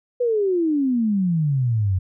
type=exponential sweep; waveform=sine; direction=down; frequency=501 to 89.7 Hz; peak=-17 dBFS; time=0.2-1.99 s; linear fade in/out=10 ms; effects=none